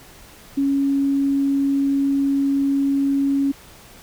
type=tone; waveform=sine; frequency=277 Hz; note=C#4; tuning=1 cent flat; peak=-16 dBFS; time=0.57-3.52 s; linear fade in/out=10 ms; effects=pink hiss -45 dBFS RMS until 4.02 s